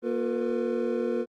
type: tone cluster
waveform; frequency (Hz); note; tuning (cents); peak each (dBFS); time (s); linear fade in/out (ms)
triangle; 237.2 / 356.7 / 453.7 / 494.2; A#3 / F4 / A#4 / B4; +30 / +37 / -47 / +1; -29; 0.02-1.26; 50
effects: Opus 32 kbps